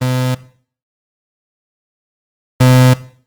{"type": "tone pair in turn", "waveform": "35% pulse", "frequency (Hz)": [127.4, 127.4], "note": ["C3", "C3"], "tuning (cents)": [-46, -46], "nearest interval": "unison", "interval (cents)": 0, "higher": "neither", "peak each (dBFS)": [-11, -4], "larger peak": "second", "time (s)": [[0.01, 0.35], [2.6, 2.94]], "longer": "neither", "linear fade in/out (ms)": 10, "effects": ["noise-tail reverb RT60 0.5 s tail -17 dB re dry", "Opus 24 kbps"]}